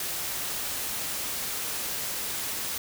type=noise; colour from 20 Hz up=white; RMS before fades=-32 dBFS; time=0-2.78 s; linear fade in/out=2 ms; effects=none